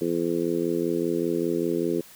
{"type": "harmonic tone", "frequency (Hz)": 85.1, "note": "F2", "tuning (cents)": -44, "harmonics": [2, 3, 4, 5, 6], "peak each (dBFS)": [-33, -30, -26, -28, -34], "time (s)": [0.01, 2.01], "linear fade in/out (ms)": 5, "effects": ["white hiss -49 dBFS RMS until 2.15 s"]}